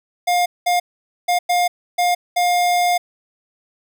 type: tone bursts at uneven times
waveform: square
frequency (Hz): 709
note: F5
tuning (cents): +26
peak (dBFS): -15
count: 6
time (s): 0.27-0.46 / 0.66-0.8 / 1.28-1.39 / 1.49-1.68 / 1.98-2.15 / 2.36-2.98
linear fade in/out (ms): 10
effects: none